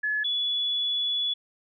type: tone pair in turn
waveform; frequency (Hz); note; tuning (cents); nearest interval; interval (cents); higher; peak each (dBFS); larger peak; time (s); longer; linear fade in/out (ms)
sine; 1708 / 3416; G#6 / G#7; +48 / +48; octave; 1200; second; -24; neither; 0.03-0.24 / 0.24-1.34; second; 10
effects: none